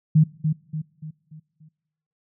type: tone with echo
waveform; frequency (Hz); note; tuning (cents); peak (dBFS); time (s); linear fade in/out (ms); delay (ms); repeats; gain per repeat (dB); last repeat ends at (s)
sine; 155.56; D#3; 0; -11; 0.15-0.24; 10; 290; 5; -7; 1.69
effects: noise-tail reverb RT60 1.0 s tail -22 dB re dry